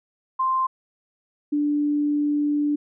sine tone pair in turn, 1046 / 293.5 Hz, C6 / D4, -1 / -1 cents, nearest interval octave + minor seventh, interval 2200 cents, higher first, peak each -19 dBFS, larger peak neither, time 0.39-0.67 / 1.52-2.76 s, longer second, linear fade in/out 10 ms, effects none

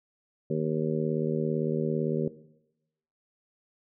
harmonic tone, 77.78 Hz, D#2, in tune, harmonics 2 / 3 / 4 / 5 / 6 / 7, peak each -30 / -32 / -41 / -31 / -33 / -36 dBFS, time 0.5-2.28 s, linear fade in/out 5 ms, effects noise-tail reverb RT60 0.9 s tail -17 dB re dry

